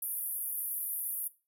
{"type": "band-pass noise", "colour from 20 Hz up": "white", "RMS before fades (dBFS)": -36, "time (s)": [0.02, 1.28], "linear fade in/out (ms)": 5, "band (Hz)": [10000, 15000], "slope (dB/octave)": 96, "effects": ["noise-tail reverb RT60 0.3 s tail -18 dB re dry"]}